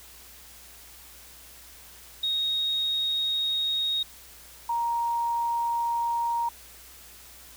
sine tone pair in turn, 3748 / 937 Hz, A#7 / A#5, +9 / +9 cents, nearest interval 2 octaves, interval 2400 cents, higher first, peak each -24 dBFS, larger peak neither, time 2.23-4.03 / 4.69-6.49 s, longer neither, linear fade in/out 5 ms, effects added 60 Hz sine -56 dBFS peak until 7.56 s + white hiss -49 dBFS RMS until 7.56 s

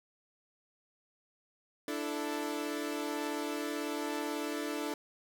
sawtooth chord, D suspended second, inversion none, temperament equal with one note detuned, 293.7 / 331.9 / 440 Hz, D4 / E4 / A4, 0 / +12 / 0 cents, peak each -33 / -36 / -36 dBFS, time 1.88-4.94 s, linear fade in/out 2 ms, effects none

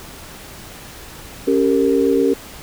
sine chord, G diminished, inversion second, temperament equal with one note detuned, 277.2 / 392 / 460.3 Hz, Db4 / G4 / Bb4, 0 / 0 / -22 cents, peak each -17 dBFS, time 1.47-2.34 s, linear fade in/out 10 ms, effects pink hiss -37 dBFS RMS until 2.62 s

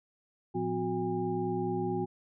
sine tone cluster, 112 / 176.6 / 255.2 / 364.7 / 809 Hz, A2 / F3 / C4 / F#4 / G#5, +31 / +20 / -43 / -25 / -46 cents, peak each -39 / -36 / -37 / -32 / -37 dBFS, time 0.54-2.06 s, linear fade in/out 20 ms, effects none

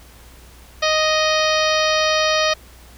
harmonic tone with a mistuned harmonic, 622.3 Hz, D#5, in tune, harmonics 1 / 2 / 3 / 4 / 5 / 6 / 7 / 8 / 9, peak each -19 / -22 / -24 / -25 / -26 / -27 / -27 / -28 / -29 dBFS, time 0.82-2.54 s, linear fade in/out 10 ms, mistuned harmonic 9, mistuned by +35 cents, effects added 60 Hz sine -44 dBFS peak until 2.97 s + pink hiss -47 dBFS RMS until 2.97 s

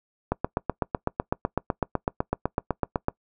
click train, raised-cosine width 1 ms, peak -9 dBFS, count 23, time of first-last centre 0.32-3.084 s, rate 7.96 Hz, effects noise-tail reverb RT60 0.1 s tail -23 dB re dry

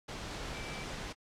sine tone in noise, 2323 Hz, D7, 20 cents flat, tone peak -46 dBFS, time 0.54-0.84 s, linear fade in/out 10 ms, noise pink, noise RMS -41 dBFS, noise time 0.08-1.13 s, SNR -8 dB, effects low-pass 6000 Hz 12 dB/octave + AAC 64 kbps

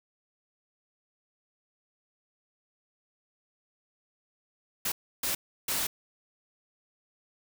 white noise bursts at uneven times, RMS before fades -30 dBFS, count 3, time 4.85-4.92 / 5.23-5.35 / 5.68-5.87 s, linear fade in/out 5 ms, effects none

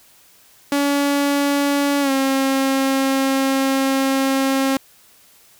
sawtooth tone with pitch glide, 283.7 to 269.2 Hz, C#4 to C4, +40 to +49 cents, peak -12 dBFS, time 0.72-4.77 s, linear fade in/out 2 ms, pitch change -91 cents, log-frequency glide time 2.01-2.11 s, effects white hiss -51 dBFS RMS until 5.59 s

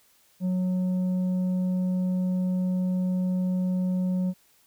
sine tone with tanh clipping, 183.4 Hz, F#3, 15 cents flat, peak -24 dBFS, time 0.4-4.34 s, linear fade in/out 50 ms, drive 5 dB, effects white hiss -62 dBFS RMS until 4.66 s

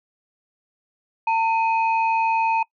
sine tone pair together, 900 / 2513 Hz, A5 / D#7, +39 / +17 cents, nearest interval octave + tritone, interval 1778 cents, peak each -17 / -26 dBFS, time 1.27-2.63 s, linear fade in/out 5 ms, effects noise-tail reverb RT60 0.1 s tail -24 dB re dry + tanh soft clip ceiling -10 dBFS

